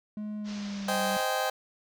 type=tone with pitch glide; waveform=triangle; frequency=211 to 194.61 Hz; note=G#3 to G3; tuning=+28 to -12 cents; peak=-31 dBFS; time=0.17-1.17 s; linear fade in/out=2 ms; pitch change=-140 cents; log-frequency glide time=0.38-0.97 s
type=low-pass noise; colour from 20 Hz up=white; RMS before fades=-46 dBFS; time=0.44-1.26 s; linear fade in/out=50 ms; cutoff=6100 Hz; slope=48 dB/octave
type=chord; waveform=30% pulse; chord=Ab major seventh; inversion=first; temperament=just; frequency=519.1 / 623 / 778.7 / 830.6 Hz; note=C5 / Eb5 / G5 / Ab5; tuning=-14 / +2 / -12 / 0 cents; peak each=-30 / -30 / -28 / -34 dBFS; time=0.88-1.5 s; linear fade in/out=5 ms
effects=none